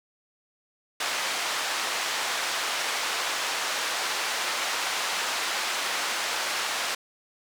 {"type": "band-pass noise", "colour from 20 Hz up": "pink", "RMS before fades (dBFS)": -29, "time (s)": [1, 6.95], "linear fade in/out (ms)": 5, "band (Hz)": [860, 6900], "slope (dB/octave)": 12, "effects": []}